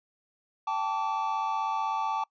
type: chord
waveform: triangle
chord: G suspended second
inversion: none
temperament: equal with one note detuned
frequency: 784 / 880 / 1153.1 Hz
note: G5 / A5 / D6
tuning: 0 / 0 / -32 cents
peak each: -32 / -28 / -30 dBFS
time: 0.67-2.24 s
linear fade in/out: 5 ms
effects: noise-tail reverb RT60 0.1 s tail -24 dB re dry + resampled to 16000 Hz